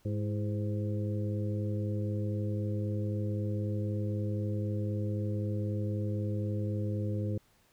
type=harmonic tone with a mistuned harmonic; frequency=103.9 Hz; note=G#2; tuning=1 cent sharp; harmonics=1 / 2 / 3 / 4 / 5; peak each=-31 / -38 / -40 / -44 / -42 dBFS; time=0.05-7.38 s; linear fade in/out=5 ms; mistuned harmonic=3; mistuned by=+69 cents; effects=pink hiss -67 dBFS RMS until 7.72 s